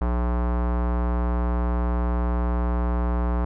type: tone with low-pass filter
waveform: square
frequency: 60 Hz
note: B1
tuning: 49 cents flat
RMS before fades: -23 dBFS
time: 0.01-3.45 s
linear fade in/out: 5 ms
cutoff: 1100 Hz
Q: 1.8
effects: none